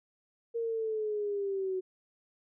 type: linear sweep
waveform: sine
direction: down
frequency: 466.2 to 370 Hz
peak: -30 dBFS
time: 0.54-1.81 s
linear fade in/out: 20 ms
effects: none